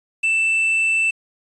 triangle tone with quantisation, 2656 Hz, E7, 12 cents sharp, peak -14 dBFS, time 0.23-1.11 s, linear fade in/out 10 ms, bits 7, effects resampled to 24000 Hz

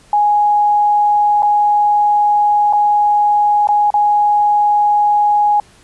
sine tone with dropouts, 830.6 Hz, G#5, in tune, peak -9 dBFS, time 0.13-5.6 s, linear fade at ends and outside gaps 2 ms, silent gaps 1.423-1.43 / 2.727-2.733 / 3.672-3.688 / 3.904-3.94 s, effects pink hiss -47 dBFS RMS until 5.83 s + resampled to 24000 Hz

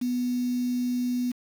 sine tone with quantisation, 246.9 Hz, B3, in tune, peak -24 dBFS, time 0.01-1.32 s, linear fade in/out 10 ms, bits 7, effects none

